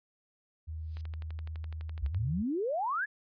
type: tone with vibrato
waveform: sine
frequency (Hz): 79.3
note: D#2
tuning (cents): +33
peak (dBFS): -36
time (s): 0.67-2.43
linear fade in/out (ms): 20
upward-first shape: square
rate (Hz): 18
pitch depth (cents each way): 19
type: noise with exponential growth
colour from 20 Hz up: violet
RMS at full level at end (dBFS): -42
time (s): 0.74-1.01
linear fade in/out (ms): 0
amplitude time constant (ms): 58
type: click train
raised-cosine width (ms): 0.3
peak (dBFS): -33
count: 15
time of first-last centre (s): 0.97-2.146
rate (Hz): 11.9
type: exponential sweep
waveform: sine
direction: up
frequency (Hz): 56.9 to 1769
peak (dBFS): -29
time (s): 2.01-3.06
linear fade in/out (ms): 20
effects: resampled to 11025 Hz